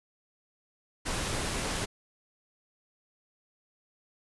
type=noise; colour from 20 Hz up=pink; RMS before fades=-32 dBFS; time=1.05-1.86 s; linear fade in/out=20 ms; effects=resampled to 24000 Hz